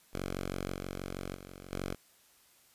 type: tone with level steps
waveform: 5% pulse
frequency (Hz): 46.25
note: F#1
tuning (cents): 0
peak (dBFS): -24 / -27 / -36 / -24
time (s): 0.13-1.95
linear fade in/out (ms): 10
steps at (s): 0.73 / 1.34 / 1.71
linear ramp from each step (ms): 20
effects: white hiss -64 dBFS RMS until 2.74 s + resampled to 32000 Hz